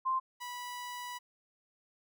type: tone pair in turn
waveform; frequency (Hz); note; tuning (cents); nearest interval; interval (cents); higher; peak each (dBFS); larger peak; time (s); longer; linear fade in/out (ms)
sine / sawtooth; 1046.5 / 981.7; C6 / B5; 0 / -11; minor second; 111; first; -28 / -36; first; 0.05-0.2 / 0.4-1.19; second; 20
effects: none